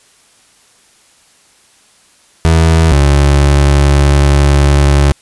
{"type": "tone pair in turn", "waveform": "30% pulse", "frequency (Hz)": [81.2, 70.81], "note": ["E2", "C#2"], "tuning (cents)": [-26, 37], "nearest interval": "major second", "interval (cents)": 237, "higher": "first", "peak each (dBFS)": -3, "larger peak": "neither", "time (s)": [[2.45, 2.92], [2.92, 5.12]], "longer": "second", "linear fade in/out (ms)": 0, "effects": ["white hiss -48 dBFS RMS until 5.21 s", "resampled to 24000 Hz"]}